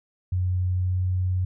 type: tone with pitch glide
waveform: sine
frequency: 91.2 to 91.83 Hz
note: F#2 to F#2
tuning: -24 to -13 cents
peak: -21 dBFS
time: 0.32-1.45 s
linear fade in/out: 5 ms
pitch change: +11 cents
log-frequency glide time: 0.73-1.01 s
effects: none